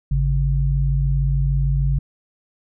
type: tone pair together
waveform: sine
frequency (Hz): 51.96 / 138.59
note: G#1 / C#3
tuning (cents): +2 / 0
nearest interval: octave + perfect fourth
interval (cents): 1698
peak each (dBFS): -18 / -19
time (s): 0.11-1.99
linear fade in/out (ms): 5
effects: none